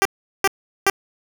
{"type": "tone bursts", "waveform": "10% pulse", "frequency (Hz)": 392, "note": "G4", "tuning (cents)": 0, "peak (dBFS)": -5, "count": 3, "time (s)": [0.02, 0.899], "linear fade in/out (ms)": 0, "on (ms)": 33, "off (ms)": 390, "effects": []}